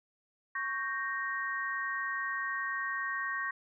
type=chord; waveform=sine; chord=G diminished; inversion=second; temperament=equal; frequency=1108.7 / 1568 / 1864.7 Hz; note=Db6 / G6 / Bb6; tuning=0 / 0 / 0 cents; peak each=-37 / -38 / -35 dBFS; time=0.55-3.51 s; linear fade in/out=5 ms; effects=none